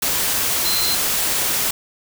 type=tone in noise; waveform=sine; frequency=4102 Hz; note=C8; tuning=35 cents flat; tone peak=-21 dBFS; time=0.65-0.95 s; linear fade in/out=5 ms; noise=white; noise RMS=-20 dBFS; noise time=0.02-1.71 s; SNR=-4 dB; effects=none